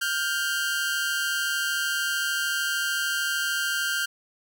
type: tone pair together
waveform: sawtooth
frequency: 1414.7 / 1568 Hz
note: F6 / G6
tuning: +22 / 0 cents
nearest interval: major second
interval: 178 cents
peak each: -25 / -23 dBFS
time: 0.01-4.06 s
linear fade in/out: 10 ms
effects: none